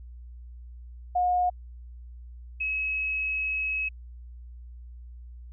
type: tone pair in turn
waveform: sine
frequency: 720 / 2566 Hz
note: F#5 / E7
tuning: -47 / -47 cents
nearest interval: octave + minor seventh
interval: 2200 cents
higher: second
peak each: -21 / -26 dBFS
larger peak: first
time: 1.15-1.5 / 2.6-3.89 s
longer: second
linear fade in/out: 10 ms
effects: added 60 Hz sine -41 dBFS peak until 5.52 s